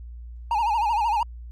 triangle tone with vibrato, 883 Hz, A5, 6 cents sharp, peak -18 dBFS, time 0.51-1.23 s, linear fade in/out 2 ms, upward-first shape sine, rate 13 Hz, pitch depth 130 cents each way, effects added 59 Hz sine -36 dBFS peak until 1.51 s + Opus 48 kbps

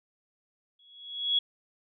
sine tone with exponential growth, 3348 Hz, G#7, 13 cents sharp, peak -20 dBFS, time 0.79-1.39 s, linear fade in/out 5 ms, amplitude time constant 130 ms, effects none

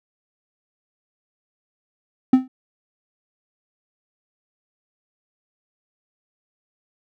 triangle tone with exponential decay, 258.8 Hz, C4, 19 cents flat, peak -4 dBFS, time 2.33-2.48 s, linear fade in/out 5 ms, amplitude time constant 32 ms, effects none

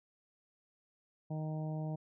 harmonic tone, 155.56 Hz, D#3, in tune, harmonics 1 / 2 / 3 / 4 / 5 / 6, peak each -36 / -46 / -52 / -47 / -51 / -57 dBFS, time 1.3-1.96 s, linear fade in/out 10 ms, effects none

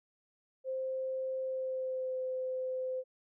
sine tone with pitch glide, 523.3 to 514.9 Hz, C5 to C5, 0 to -28 cents, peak -33 dBFS, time 0.64-3.04 s, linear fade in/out 50 ms, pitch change -28 cents, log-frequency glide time 1.42-2.18 s, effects none

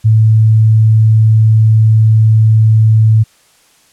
sine tone, 110 Hz, A2, in tune, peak -4 dBFS, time 0.04-3.24 s, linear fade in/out 20 ms, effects white hiss -49 dBFS RMS until 3.92 s + low-pass 10000 Hz 12 dB/octave

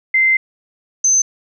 sine tone pair in turn, 2078 / 6182 Hz, C7 / G8, -12 / -25 cents, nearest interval octave + perfect fifth, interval 1887 cents, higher second, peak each -10 dBFS, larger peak neither, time 0.14-0.37 / 1.04-1.22 s, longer first, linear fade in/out 5 ms, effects none

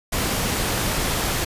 pink noise, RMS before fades -23 dBFS, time 0.12-1.45 s, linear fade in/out 10 ms, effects resampled to 32000 Hz

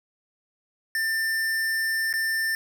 square tone with dropouts, 1790 Hz, A6, 29 cents sharp, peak -24 dBFS, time 0.95-2.55 s, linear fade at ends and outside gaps 1 ms, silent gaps 2.128-2.138 s, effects 9-bit

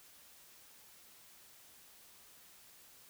silence, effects white hiss -60 dBFS RMS until 3.09 s

